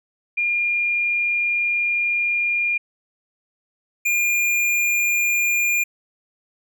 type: tone pair in turn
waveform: sine / square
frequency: 2411 / 2411 Hz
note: D7 / D7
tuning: +45 / +45 cents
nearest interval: unison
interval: 0 cents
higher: neither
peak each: -18 / -18 dBFS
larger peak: neither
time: 0.37-2.78 / 4.05-5.84 s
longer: first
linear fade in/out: 10 ms
effects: none